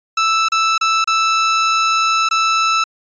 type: tone with dropouts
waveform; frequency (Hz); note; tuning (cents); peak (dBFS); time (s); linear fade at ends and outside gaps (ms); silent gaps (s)
sawtooth; 1318.5; E6; 0; -9; 0.17-2.84; 5; 0.486-0.519 / 0.78-0.811 / 1.043-1.074 / 2.289-2.31
effects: resampled to 16000 Hz